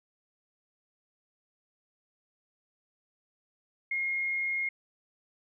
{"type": "tone", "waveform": "sine", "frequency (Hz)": 2144, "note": "C7", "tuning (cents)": 42, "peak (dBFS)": -28, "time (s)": [3.91, 4.69], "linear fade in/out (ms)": 5, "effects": []}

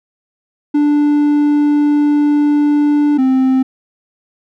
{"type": "tone pair in turn", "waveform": "triangle", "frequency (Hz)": [293.7, 261.7], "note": ["D4", "C4"], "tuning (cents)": [0, 0], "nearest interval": "major second", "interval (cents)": 200, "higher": "first", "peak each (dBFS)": -7, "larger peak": "neither", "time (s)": [[0.74, 3.18], [3.18, 3.63]], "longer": "first", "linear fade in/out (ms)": 10, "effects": []}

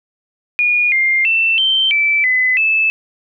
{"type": "tone with pitch steps", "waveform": "sine", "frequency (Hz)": [2441, 2110, 2674, 3117, 2321, 2018, 2621], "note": ["D#7", "C7", "E7", "G7", "D7", "B6", "E7"], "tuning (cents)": [-34, 14, 24, -11, -21, 37, -11], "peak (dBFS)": -11, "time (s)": [0.59, 2.9], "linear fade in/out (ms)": 0, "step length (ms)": 330, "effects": []}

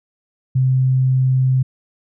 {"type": "tone", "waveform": "sine", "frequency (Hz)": 130.1, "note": "C3", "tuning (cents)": -9, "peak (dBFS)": -12, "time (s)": [0.55, 1.63], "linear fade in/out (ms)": 10, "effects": []}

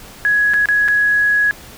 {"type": "tone with dropouts", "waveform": "sine", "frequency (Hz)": 1673, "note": "G#6", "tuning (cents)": 12, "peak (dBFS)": -11, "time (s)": [0.25, 1.51], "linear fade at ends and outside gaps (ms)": 0, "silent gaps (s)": [[0.536, 0.541], [0.657, 0.687], [0.88, 0.885]], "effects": ["pink hiss -38 dBFS RMS until 1.77 s"]}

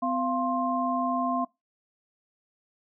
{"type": "tone cluster", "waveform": "sine", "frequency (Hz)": [254.5, 692, 1055], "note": ["C4", "F5", "C6"], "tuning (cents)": [-48, -16, 14], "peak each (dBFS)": -29, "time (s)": [0.02, 1.45], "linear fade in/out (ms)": 10, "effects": ["noise-tail reverb RT60 0.2 s tail -22 dB re dry"]}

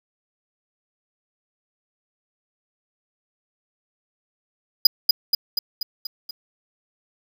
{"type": "tone with echo", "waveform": "square", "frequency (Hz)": 4929, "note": "D#8", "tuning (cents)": -17, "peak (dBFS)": -7, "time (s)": [4.85, 4.87], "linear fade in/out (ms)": 5, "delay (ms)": 240, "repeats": 6, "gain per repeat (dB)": -4, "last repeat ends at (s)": 6.31, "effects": ["8-bit"]}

